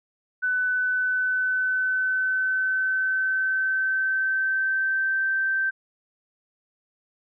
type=tone with pitch glide; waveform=sine; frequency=1500 to 1557.4 Hz; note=F#6 to G6; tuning=+23 to -12 cents; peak=-21 dBFS; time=0.42-5.71 s; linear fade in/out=20 ms; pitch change=+65 cents; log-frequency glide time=0.6-5.26 s; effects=none